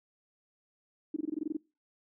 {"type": "tone bursts", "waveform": "sine", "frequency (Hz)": 308, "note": "D#4", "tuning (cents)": -17, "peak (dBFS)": -29, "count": 10, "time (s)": [1.14, 1.569], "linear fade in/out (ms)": 5, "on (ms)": 24, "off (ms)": 21, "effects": ["noise-tail reverb RT60 0.3 s tail -25 dB re dry"]}